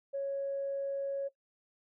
sine tone, 553 Hz, C#5, 4 cents flat, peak -31 dBFS, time 0.13-1.29 s, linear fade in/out 20 ms, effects noise-tail reverb RT60 0.1 s tail -18 dB re dry + tanh soft clip ceiling -27 dBFS

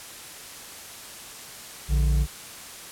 triangle tone pair together, 58.42 / 146.83 Hz, A#1 / D3, +4 / 0 cents, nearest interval octave + major third, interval 1596 cents, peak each -17 / -25 dBFS, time 1.88-2.27 s, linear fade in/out 50 ms, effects white hiss -41 dBFS RMS until 2.91 s + low-pass 12000 Hz 12 dB/octave

